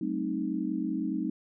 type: tone cluster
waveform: sine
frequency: 189.8 / 219.5 / 264.7 / 311.4 Hz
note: F#3 / A3 / C4 / D#4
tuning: +44 / -4 / +20 / +2 cents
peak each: -35 / -35 / -34 / -32 dBFS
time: 0.01-1.3 s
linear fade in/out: 5 ms
effects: none